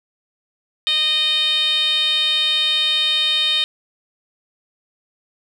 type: tone with band-pass filter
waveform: 10% pulse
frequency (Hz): 615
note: D#5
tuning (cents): -20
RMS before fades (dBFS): -18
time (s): 0.87-3.64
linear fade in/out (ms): 0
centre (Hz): 3500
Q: 9.1
effects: none